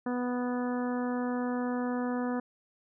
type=harmonic tone; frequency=246.9 Hz; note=B3; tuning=in tune; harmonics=1 / 2 / 3 / 4 / 5 / 6 / 7; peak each=-30 / -36 / -40 / -42 / -44 / -46 / -47 dBFS; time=0.06-2.4 s; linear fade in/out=5 ms; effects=none